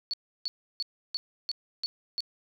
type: tone bursts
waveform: sine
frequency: 4435 Hz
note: C#8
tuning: in tune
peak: -28 dBFS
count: 7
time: 0.11-2.205 s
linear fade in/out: 0 ms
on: 25 ms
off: 320 ms
effects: none